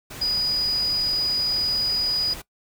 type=tone in noise; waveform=sine; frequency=4929 Hz; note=D#8; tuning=17 cents flat; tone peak=-20 dBFS; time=0.21-2.34 s; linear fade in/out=10 ms; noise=pink; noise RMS=-37 dBFS; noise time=0.1-2.42 s; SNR=+14 dB; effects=noise-tail reverb RT60 0.1 s tail -20 dB re dry